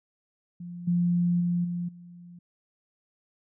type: tone with level steps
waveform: sine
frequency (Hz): 174.61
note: F3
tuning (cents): 0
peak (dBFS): -36 / -21 / -23 / -28 / -44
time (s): 0.6-2.39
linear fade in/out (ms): 5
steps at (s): 0.87 / 1.4 / 1.64 / 1.88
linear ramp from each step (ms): 10
effects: none